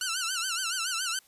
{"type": "tone with vibrato", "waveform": "10% pulse", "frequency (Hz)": 1429, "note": "F6", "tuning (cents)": 39, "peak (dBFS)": -20, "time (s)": [0.01, 1.19], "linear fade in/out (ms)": 2, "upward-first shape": "sine", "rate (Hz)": 7.1, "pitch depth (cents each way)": 140, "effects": ["white hiss -61 dBFS RMS until 1.27 s", "resampled to 32000 Hz"]}